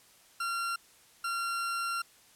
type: tone bursts at uneven times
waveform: 40% pulse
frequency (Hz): 1375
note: F6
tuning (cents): -27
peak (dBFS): -30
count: 2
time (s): 0.4-0.76 / 1.24-2.02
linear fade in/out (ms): 5
effects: white hiss -60 dBFS RMS until 2.35 s + low-pass 12000 Hz 12 dB/octave